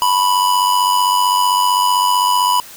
square tone with amplitude modulation, 987.8 Hz, B5, in tune, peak -10 dBFS, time 0.02-2.6 s, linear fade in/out 0 ms, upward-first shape sine, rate 95.6 Hz, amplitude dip 55%, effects white hiss -37 dBFS RMS until 2.76 s

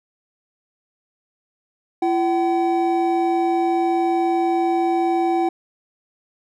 triangle tone pair together, 339.2 / 761.5 Hz, E4 / F#5, +50 / +50 cents, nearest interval octave + major second, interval 1400 cents, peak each -17 / -18 dBFS, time 2.02-5.49 s, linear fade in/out 5 ms, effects none

